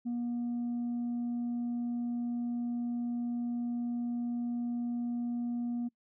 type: tone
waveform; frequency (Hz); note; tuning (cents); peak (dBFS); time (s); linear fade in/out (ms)
sine; 239.5; A#3; +47; -29; 0.05-5.89; 20
effects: noise-tail reverb RT60 0.1 s tail -24 dB re dry + tanh soft clip ceiling -30 dBFS